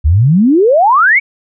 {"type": "exponential sweep", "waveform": "sine", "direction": "up", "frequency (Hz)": [68.7, 2324], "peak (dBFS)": -5, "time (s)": [0.04, 1.2], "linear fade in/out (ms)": 20, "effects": []}